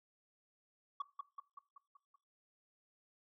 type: tone with echo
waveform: sine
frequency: 1130 Hz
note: C#6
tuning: 33 cents sharp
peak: -33 dBFS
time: 1-1.02 s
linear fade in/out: 5 ms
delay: 190 ms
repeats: 6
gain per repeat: -5 dB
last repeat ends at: 2.16 s
effects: noise-tail reverb RT60 0.3 s tail -19 dB re dry + tanh soft clip ceiling -35 dBFS